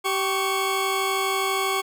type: tone pair together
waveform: 20% pulse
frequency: 387 / 1108.7 Hz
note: G4 / C#6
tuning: -22 / 0 cents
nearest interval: octave + tritone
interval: 1822 cents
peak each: -20 dBFS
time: 0.04-1.82 s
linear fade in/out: 20 ms
effects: none